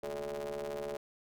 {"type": "ring-modulated tone", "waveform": "35% pulse", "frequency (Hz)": 72.9, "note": "D2", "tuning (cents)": -12, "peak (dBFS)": -32, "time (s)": [0.03, 0.97], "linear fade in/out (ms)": 5, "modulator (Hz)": 502, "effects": []}